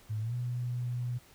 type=tone with pitch glide; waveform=sine; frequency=107.9 to 122.52 Hz; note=A2 to B2; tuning=-33 to -13 cents; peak=-31 dBFS; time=0.09-1.19 s; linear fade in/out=20 ms; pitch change=+220 cents; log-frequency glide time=0.21-0.34 s; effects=pink hiss -59 dBFS RMS until 1.34 s